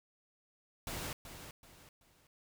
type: noise with echo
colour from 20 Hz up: pink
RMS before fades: -41 dBFS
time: 0.87-1.13 s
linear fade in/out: 2 ms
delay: 380 ms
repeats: 3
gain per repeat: -9 dB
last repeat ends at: 2.27 s
effects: none